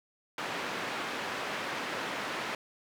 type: band-pass noise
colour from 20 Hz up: white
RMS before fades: -36 dBFS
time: 0.38-2.55 s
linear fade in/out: 2 ms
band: 190 to 2100 Hz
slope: 12 dB/octave
effects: none